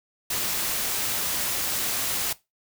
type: noise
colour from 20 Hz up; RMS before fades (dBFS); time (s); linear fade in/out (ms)
white; -27; 0.3-2.33; 5
effects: noise-tail reverb RT60 0.2 s tail -18 dB re dry